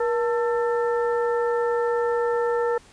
harmonic tone with a mistuned harmonic, 446 Hz, A4, 23 cents sharp, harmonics 1 / 2 / 3 / 4, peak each -21 / -29 / -32 / -35 dBFS, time 0-2.78 s, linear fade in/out 5 ms, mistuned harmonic 1, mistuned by +110 cents, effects pink hiss -52 dBFS RMS until 2.92 s + resampled to 22050 Hz

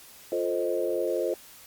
sine chord, F dominant seventh, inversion none, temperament equal, 349.2 / 440 / 523.3 / 622.3 Hz, F4 / A4 / C5 / Eb5, 0 / 0 / 0 / 0 cents, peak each -30 / -31 / -29 / -32 dBFS, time 0.32-1.34 s, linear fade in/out 2 ms, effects white hiss -50 dBFS RMS until 1.66 s + Opus 48 kbps

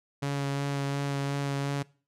sawtooth tone with vibrato, 140.3 Hz, C#3, 21 cents sharp, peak -24 dBFS, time 0.22-1.83 s, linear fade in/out 10 ms, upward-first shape sine, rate 2.8 Hz, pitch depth 13 cents each way, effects noise-tail reverb RT60 0.4 s tail -22 dB re dry + low-pass 9000 Hz 12 dB/octave

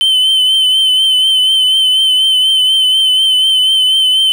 triangle tone with vibrato, 3067 Hz, G7, 38 cents flat, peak -6 dBFS, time 0.01-4.32 s, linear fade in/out 0 ms, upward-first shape triangle, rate 4.1 Hz, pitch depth 41 cents each way, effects 7-bit

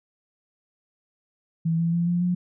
sine tone with pitch steps, 164.1 / 167.55 / 171.07 / 174.66 / 178.33 Hz, E3 / E3 / F3 / F3 / F3, -8 / +29 / -36 / 0 / +36 cents, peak -20 dBFS, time 1.65-2.35 s, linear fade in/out 10 ms, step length 140 ms, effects none

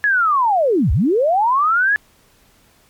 sine linear two-way sweep, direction down then up, 1721 to 53.5 to 1721 Hz, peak -12 dBFS, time 0.04-1.96 s, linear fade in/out 0 ms, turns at 0.92 s, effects pink hiss -54 dBFS RMS until 2.89 s + MP3 96 kbps

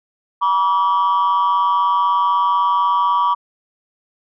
sine tone pair together, 967 / 1150.9 Hz, B5 / D6, -37 / -35 cents, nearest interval minor third, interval 302 cents, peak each -14 dBFS, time 0.41-3.35 s, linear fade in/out 20 ms, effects tanh soft clip ceiling -10 dBFS

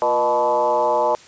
sine tone with frequency modulation, 740 Hz, F#5, in tune, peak -15 dBFS, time 0.02-1.15 s, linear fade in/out 0 ms, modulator 129 Hz, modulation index 2.2, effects white hiss -45 dBFS RMS until 1.27 s + resampled to 16000 Hz

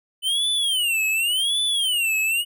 square tone with vibrato, 3000 Hz, F#7, 23 cents sharp, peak -20 dBFS, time 0.22-2.45 s, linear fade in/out 50 ms, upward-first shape sine, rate 0.89 Hz, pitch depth 260 cents each way, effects none

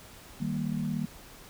sine chord, Eb major, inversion none, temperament equal, 155.56 / 196 / 233.1 Hz, Eb3 / G3 / Bb3, 0 / 0 / 0 cents, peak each -33 dBFS, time 0.4-1.06 s, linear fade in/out 10 ms, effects pink hiss -50 dBFS RMS until 1.49 s

